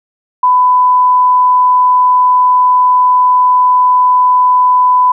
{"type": "tone", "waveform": "sine", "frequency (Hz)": 1000, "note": "B5", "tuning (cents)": 21, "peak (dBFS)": -5, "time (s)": [0.43, 5.12], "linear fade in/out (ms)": 5, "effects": []}